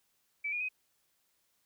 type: tone with pitch steps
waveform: sine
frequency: 2307 / 2436 / 2514 Hz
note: D7 / D#7 / D#7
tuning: -31 / -37 / +17 cents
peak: -32 dBFS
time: 0.44-0.689 s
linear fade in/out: 10 ms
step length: 83 ms
effects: white hiss -75 dBFS RMS until 1.65 s